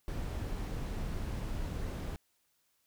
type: noise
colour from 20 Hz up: brown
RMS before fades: -37 dBFS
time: 0.08-2.16 s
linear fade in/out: 0 ms
effects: white hiss -75 dBFS RMS until 2.86 s